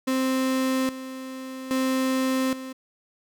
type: tone with tremolo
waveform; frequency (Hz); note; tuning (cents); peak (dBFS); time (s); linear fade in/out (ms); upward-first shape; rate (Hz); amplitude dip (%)
35% pulse; 261.6; C4; 0; -20; 0.07-2.73; 10; square; 0.61; 75
effects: none